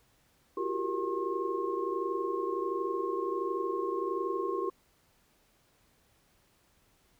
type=tone cluster; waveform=sine; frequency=341.5 / 373.1 / 394.5 / 467.1 / 1074 Hz; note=F4 / F#4 / G4 / A#4 / C6; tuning=-39 / +14 / +11 / +3 / +45 cents; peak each=-37 / -36 / -35 / -38 / -36 dBFS; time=0.57-4.7 s; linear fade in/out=5 ms; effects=pink hiss -68 dBFS RMS until 7.19 s